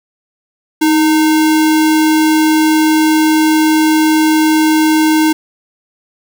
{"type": "tone with sample-and-hold", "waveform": "sine", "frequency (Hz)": 313.8, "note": "D#4", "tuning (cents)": 15, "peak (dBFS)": -7, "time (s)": [0.81, 5.33], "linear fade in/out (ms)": 10, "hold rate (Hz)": 1225, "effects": []}